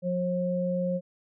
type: tone pair together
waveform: sine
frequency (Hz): 179.4 / 537.6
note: F3 / C5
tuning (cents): +47 / +47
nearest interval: octave + perfect fifth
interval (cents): 1900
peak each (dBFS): -28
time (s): 0.02-1.01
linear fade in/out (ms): 50
effects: none